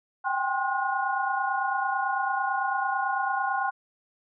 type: tone cluster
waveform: sine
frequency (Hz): 777 / 806 / 1061 / 1445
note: G5 / G5 / C6 / F#6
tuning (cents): -16 / +48 / +24 / -41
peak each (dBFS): -30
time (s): 0.24-3.71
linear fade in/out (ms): 20
effects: none